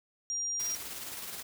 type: tone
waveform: sine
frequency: 5700 Hz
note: F8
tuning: 34 cents sharp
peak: -31 dBFS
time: 0.3-0.75 s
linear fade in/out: 0 ms
type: noise with tremolo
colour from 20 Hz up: white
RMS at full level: -40 dBFS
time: 0.59-1.43 s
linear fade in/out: 10 ms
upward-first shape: square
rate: 19 Hz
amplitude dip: 30%
effects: none